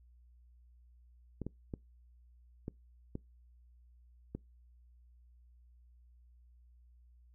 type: clicks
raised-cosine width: 3 ms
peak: -26 dBFS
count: 6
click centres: 1.417 / 1.466 / 1.738 / 2.681 / 3.154 / 4.35 s
effects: noise-tail reverb RT60 0.2 s tail -24 dB re dry + added 60 Hz sine -59 dBFS peak until 7.34 s